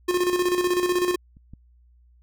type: tone with tremolo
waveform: square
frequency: 357.9 Hz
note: F4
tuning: 42 cents sharp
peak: -19 dBFS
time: 0.08-1.16 s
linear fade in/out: 10 ms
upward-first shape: square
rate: 16 Hz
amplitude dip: 55%
type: clicks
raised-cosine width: 5 ms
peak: -38 / -29 dBFS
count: 2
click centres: 1.369 / 1.536 s
effects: added 60 Hz sine -53 dBFS peak until 2.22 s